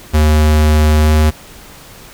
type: tone with pitch glide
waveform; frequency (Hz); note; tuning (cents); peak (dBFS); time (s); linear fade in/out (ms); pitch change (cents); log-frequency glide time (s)
square; 76.5 to 77.08; D#2 to D#2; -29 to -16; -8; 0.13-1.31; 20; +13; 0.99-1.11
effects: pink hiss -37 dBFS RMS until 2.13 s